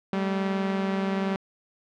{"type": "tone pair together", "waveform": "sawtooth", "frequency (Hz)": [193.4, 214.4], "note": ["G3", "A3"], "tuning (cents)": [-23, -45], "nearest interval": "major second", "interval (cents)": 178, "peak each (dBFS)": [-21, -30], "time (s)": [0.13, 1.36], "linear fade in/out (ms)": 2, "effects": ["low-pass 3000 Hz 12 dB/octave"]}